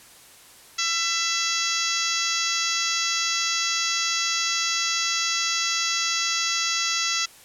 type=harmonic tone with a mistuned harmonic; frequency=666 Hz; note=E5; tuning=18 cents sharp; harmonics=2 / 3 / 4 / 5 / 6 / 7 / 8 / 9 / 10; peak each=-31 / -31 / -31 / -31 / -31 / -31 / -31 / -31 / -31 dBFS; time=0.78-7.26 s; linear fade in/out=10 ms; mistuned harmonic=2; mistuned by=+21 cents; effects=white hiss -49 dBFS RMS until 7.44 s + low-pass 12000 Hz 12 dB/octave